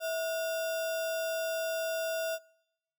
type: tone with sample-and-hold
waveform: sine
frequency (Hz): 652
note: E5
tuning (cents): -19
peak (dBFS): -30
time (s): 0-2.39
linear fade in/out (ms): 50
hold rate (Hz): 2100
effects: noise-tail reverb RT60 0.8 s tail -24 dB re dry